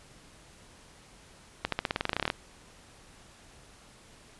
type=accelerating click train; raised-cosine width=0.3 ms; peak=-11 dBFS; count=16; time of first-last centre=1.65-2.301 s; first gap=73 ms; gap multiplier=0.92; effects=pink hiss -55 dBFS RMS until 4.39 s + resampled to 24000 Hz